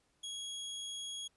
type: tone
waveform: sawtooth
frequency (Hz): 3317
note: G#7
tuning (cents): -3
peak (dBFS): -37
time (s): 0.23-1.28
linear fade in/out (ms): 10
effects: pink hiss -75 dBFS RMS until 1.36 s + resampled to 24000 Hz